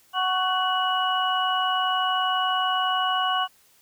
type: tone cluster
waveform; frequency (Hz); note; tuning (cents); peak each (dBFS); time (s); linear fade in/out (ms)
sine; 742 / 1113 / 1499 / 2928; F#5 / C#6 / F#6 / F#7; +5 / +7 / +22 / -19; -26 / -25 / -30 / -27; 0.13-3.48; 50
effects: white hiss -59 dBFS RMS until 3.81 s